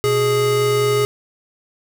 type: tone pair together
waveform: square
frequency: 123.65 / 415.9 Hz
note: B2 / G#4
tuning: +3 / +2 cents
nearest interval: octave + major sixth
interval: 2099 cents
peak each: -23 / -16 dBFS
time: 0.04-1.05 s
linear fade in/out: 0 ms
effects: none